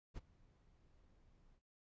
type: noise with ADSR envelope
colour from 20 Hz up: brown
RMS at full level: -45 dBFS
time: 0.14-1.61 s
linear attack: 35 ms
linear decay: 21 ms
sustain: -24 dB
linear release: 69 ms
effects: noise-tail reverb RT60 0.2 s tail -18 dB re dry + resampled to 16000 Hz